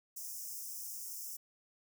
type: high-pass noise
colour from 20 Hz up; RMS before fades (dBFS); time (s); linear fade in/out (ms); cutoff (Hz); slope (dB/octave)
white; -44; 0.16-1.37; 10; 5200; 96
effects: none